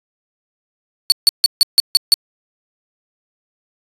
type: tone bursts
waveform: 40% pulse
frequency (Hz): 4460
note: C#8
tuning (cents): +10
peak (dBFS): -5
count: 7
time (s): 1.1-2.14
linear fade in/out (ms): 0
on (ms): 20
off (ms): 150
effects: resampled to 32000 Hz